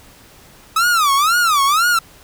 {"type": "tone with vibrato", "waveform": "45% pulse", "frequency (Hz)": 1259, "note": "D#6", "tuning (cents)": 20, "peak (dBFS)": -12, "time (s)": [0.76, 1.99], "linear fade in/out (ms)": 5, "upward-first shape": "sine", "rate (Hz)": 2, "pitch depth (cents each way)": 240, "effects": ["pink hiss -45 dBFS RMS until 2.23 s"]}